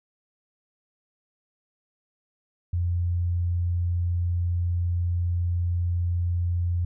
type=tone; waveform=sine; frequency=87.31 Hz; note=F2; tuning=in tune; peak=-22 dBFS; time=2.73-6.85 s; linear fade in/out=5 ms; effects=none